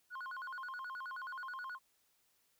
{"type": "tone with vibrato", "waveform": "sine", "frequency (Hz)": 1244.5, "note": "D#6", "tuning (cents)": 0, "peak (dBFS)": -39, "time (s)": [0.1, 1.79], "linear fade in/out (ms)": 50, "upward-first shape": "square", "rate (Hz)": 9.4, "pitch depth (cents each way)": 280, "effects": ["tanh soft clip ceiling -41 dBFS", "white hiss -75 dBFS RMS until 2.59 s"]}